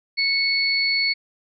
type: tone pair together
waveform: sine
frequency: 2209 / 4418 Hz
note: C#7 / C#8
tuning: -7 / -7 cents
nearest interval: octave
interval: 1200 cents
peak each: -21 dBFS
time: 0.17-1.14 s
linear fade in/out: 20 ms
effects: none